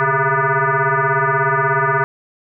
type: tone with frequency modulation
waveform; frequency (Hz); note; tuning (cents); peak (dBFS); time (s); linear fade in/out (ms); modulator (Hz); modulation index
sine; 126.7; B2; +45; -13; 0-2.04; 0; 270; 5.9
effects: none